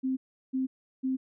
sine tone bursts, 261.6 Hz, C4, in tune, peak -26 dBFS, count 3, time 0.03-1.17 s, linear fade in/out 20 ms, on 140 ms, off 360 ms, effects none

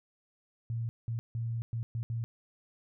sine tone bursts at uneven times, 115.6 Hz, A#2, 14 cents flat, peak -31 dBFS, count 6, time 0.7-0.89 / 1.08-1.19 / 1.35-1.62 / 1.73-1.83 / 1.95-2.03 / 2.1-2.24 s, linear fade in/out 0 ms, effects none

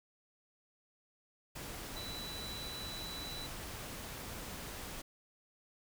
sine tone in noise, 3960 Hz, B7, 4 cents sharp, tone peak -44 dBFS, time 1.96-3.47 s, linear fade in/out 10 ms, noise pink, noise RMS -45 dBFS, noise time 1.55-5.02 s, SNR -2 dB, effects none

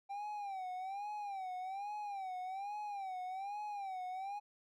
triangle tone with vibrato, 784 Hz, G5, in tune, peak -38 dBFS, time 0.09-4.4 s, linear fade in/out 20 ms, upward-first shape sine, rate 1.2 Hz, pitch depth 120 cents each way, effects none

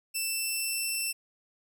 10% pulse tone with pitch glide, 2664 to 2683 Hz, E7 to E7, +18 to +30 cents, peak -21 dBFS, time 0.14-1.13 s, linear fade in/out 20 ms, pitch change +12 cents, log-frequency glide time 0.27-0.87 s, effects none

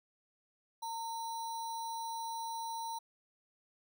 sine tone with sample-and-hold, 913 Hz, A#5, 36 cents flat, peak -37 dBFS, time 0.82-2.99 s, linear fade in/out 10 ms, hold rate 4900 Hz, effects none

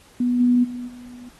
sine tone with level steps, 245.4 Hz, B3, 11 cents flat, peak -17 / -13 / -28 / -37 dBFS, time 0.2-1.29 s, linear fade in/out 5 ms, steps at 0.39 / 0.63 / 0.87 s, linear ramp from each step 20 ms, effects pink hiss -52 dBFS RMS until 1.39 s + AAC 32 kbps

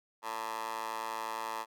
15% pulse tone with high-pass filter, 111.4 Hz, A2, 22 cents sharp, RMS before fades -38 dBFS, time 0.22-1.66 s, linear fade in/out 50 ms, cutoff 820 Hz, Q 6.3, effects none

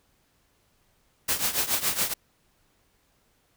white noise with tremolo, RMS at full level -23 dBFS, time 1.28-2.14 s, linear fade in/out 10 ms, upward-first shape triangle, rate 7.1 Hz, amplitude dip 85%, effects pink hiss -67 dBFS RMS until 3.56 s

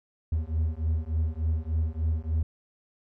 triangle beating tone pair, 77.8 / 81.2 Hz, D#2 / E2, 0 / -26 cents, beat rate 3.4 Hz, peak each -26 dBFS, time 0.32-2.43 s, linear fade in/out 5 ms, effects none

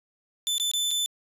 sawtooth tone with dropouts, 3520 Hz, A7, in tune, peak -21 dBFS, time 0.47-1.06 s, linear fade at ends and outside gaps 0 ms, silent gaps 0.581-0.599 / 0.714-0.736 / 0.908-0.913 s, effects resampled to 32000 Hz

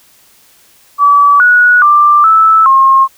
sine tone with pitch steps, 1148 / 1462 / 1182 / 1312 / 1073 Hz, D6 / F#6 / D6 / E6 / C6, -40 / -21 / +11 / -9 / +43 cents, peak -3 dBFS, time 0.98-3.08 s, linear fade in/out 50 ms, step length 420 ms, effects white hiss -46 dBFS RMS until 3.17 s

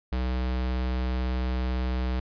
square tone, 63 Hz, B1, 35 cents sharp, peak -26 dBFS, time 0.12-2.2 s, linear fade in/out 5 ms, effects resampled to 11025 Hz

